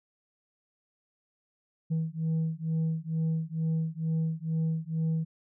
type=beating tone pair; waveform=sine; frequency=160 / 162.2 Hz; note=D#3 / E3; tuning=+49 / -28 cents; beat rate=2.2 Hz; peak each=-28 / -28 dBFS; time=1.9-5.25 s; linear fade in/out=20 ms; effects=tanh soft clip ceiling -24 dBFS